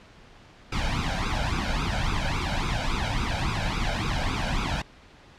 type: noise with flanger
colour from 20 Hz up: pink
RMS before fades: -26 dBFS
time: 0.72-4.82 s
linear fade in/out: 5 ms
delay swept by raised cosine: 0.8 to 1.33 ms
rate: 3.6 Hz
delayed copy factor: +0.85
effects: pink hiss -51 dBFS RMS until 5.38 s + low-pass 4000 Hz 12 dB/octave